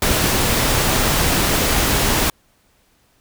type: noise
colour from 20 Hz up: pink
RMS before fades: -17 dBFS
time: 0.02-2.3 s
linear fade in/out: 2 ms
effects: pink hiss -59 dBFS RMS until 3.2 s